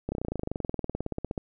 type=slowing click train; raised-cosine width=2 ms; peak=-17 dBFS; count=29; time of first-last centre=0.09-1.378 s; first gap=30 ms; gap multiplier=1.03; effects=none